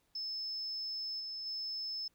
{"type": "tone with level steps", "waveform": "sine", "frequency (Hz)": 5240, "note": "E8", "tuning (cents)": -11, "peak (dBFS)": [-36, -39, -36], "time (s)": [0.15, 2.08], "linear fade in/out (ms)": 5, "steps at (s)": [1.19, 1.45], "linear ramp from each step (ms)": 20, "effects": ["tanh soft clip ceiling -32 dBFS", "pink hiss -75 dBFS RMS until 2.14 s"]}